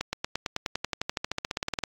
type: accelerating click train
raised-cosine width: 0.2 ms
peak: -11 dBFS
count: 24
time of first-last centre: 0.01-1.837 s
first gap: 120 ms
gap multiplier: 0.96
effects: AAC 48 kbps